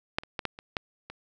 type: clicks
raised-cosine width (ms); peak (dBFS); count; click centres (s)
0.3; -9 / -28 / -15 / -12 / -26 / -12 / -24; 7; 0.185 / 0.235 / 0.392 / 0.453 / 0.589 / 0.768 / 1.1
effects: none